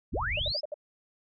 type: linear sweep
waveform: sine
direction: up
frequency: 63.9 to 5274 Hz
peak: -29 dBFS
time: 0.12-0.61 s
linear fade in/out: 20 ms
type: low-pass noise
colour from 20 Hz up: white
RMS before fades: -36 dBFS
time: 0.13-0.52 s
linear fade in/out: 5 ms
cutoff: 100 Hz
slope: 24 dB/octave
type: tone bursts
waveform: sine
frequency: 597 Hz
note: D5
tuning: 28 cents sharp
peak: -31 dBFS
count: 5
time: 0.37-0.742 s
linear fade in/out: 5 ms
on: 24 ms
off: 63 ms
effects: none